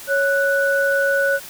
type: tone pair together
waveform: sine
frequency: 554.4 / 1480.1 Hz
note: C#5 / F#6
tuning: 0 / 0 cents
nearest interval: octave + perfect fourth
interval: 1700 cents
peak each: -18 dBFS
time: 0.07-1.4 s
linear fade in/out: 50 ms
effects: white hiss -37 dBFS RMS until 1.49 s